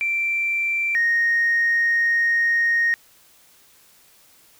sine tone pair in turn, 2349 / 1861.4 Hz, D7 / A#6, 0 / -3 cents, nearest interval major third, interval 403 cents, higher first, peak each -19 / -15 dBFS, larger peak second, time 0.01-0.95 / 0.95-2.94 s, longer second, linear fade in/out 0 ms, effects tanh soft clip ceiling -13 dBFS + white hiss -54 dBFS RMS until 4.59 s

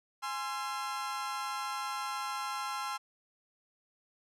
40% pulse chord, Ab augmented, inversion none, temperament equal with one note detuned, 830.6 / 1046.5 / 1353.2 Hz, Ab5 / C6 / E6, 0 / 0 / +45 cents, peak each -39 / -38 / -38 dBFS, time 0.22-2.98 s, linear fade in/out 20 ms, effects low-pass 11000 Hz 12 dB/octave

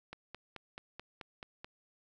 click train, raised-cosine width 0.3 ms, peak -28 dBFS, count 8, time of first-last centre 0.13-1.645 s, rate 4.62 Hz, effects none

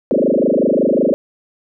sine tone with frequency modulation, 401.1 Hz, G4, 40 cents sharp, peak -11 dBFS, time 0.11-1.14 s, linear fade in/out 0 ms, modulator 25.4 Hz, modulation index 7.3, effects none

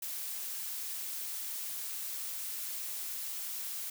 blue noise, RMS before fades -39 dBFS, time 0.02-3.9 s, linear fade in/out 5 ms, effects none

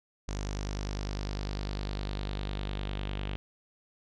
sawtooth tone with low-pass filter sweep, 49.94 Hz, G1, 33 cents sharp, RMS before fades -35 dBFS, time 0.28-3.36 s, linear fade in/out 0 ms, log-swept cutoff 6400 to 3100 Hz, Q 3.2, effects none

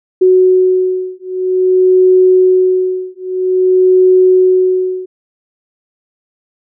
sine beating tone pair, 370 / 370.51 Hz, F#4 / F#4, 0 / +2 cents, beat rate 0.51 Hz, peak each -10 dBFS, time 0.21-5.06 s, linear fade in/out 10 ms, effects none

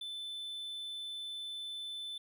triangle tone, 3520 Hz, A7, in tune, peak -38 dBFS, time 0.01-2.18 s, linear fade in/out 5 ms, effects none

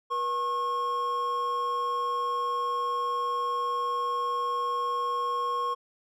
triangle tone pair together, 483.3 / 1085 Hz, B4 / C#6, -38 / -37 cents, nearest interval octave + major second, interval 1401 cents, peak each -33 / -25 dBFS, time 0.1-5.75 s, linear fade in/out 20 ms, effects none

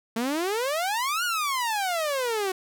sawtooth exponential two-way sweep, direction up then down, 220 to 1475 to 367 Hz, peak -21 dBFS, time 0.16-2.52 s, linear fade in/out 5 ms, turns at 1.24 s, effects none

